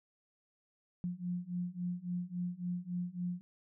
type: beating tone pair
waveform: sine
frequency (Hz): 175.6 / 179.2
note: F3 / F3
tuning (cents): +10 / +45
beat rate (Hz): 3.6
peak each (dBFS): -39 / -38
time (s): 1.04-3.41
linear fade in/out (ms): 0
effects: none